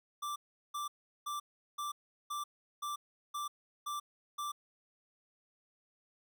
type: tone bursts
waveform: square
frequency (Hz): 1174.7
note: D6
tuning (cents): 0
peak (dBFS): -37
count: 9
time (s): 0.22-4.52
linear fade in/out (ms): 10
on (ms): 140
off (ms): 380
effects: none